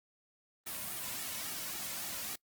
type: noise with flanger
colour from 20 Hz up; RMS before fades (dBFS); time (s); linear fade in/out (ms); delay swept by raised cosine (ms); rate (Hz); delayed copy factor
white; -40; 0.66-2.36; 10; 1.9 to 2.57; 3.6; -0.55
effects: noise-tail reverb RT60 0.1 s tail -23 dB re dry + Opus 32 kbps